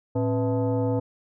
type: tone with frequency modulation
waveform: sine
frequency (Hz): 111.8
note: A2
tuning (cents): +28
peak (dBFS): -21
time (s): 0.15-1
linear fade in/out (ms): 10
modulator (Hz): 382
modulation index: 1.3
effects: none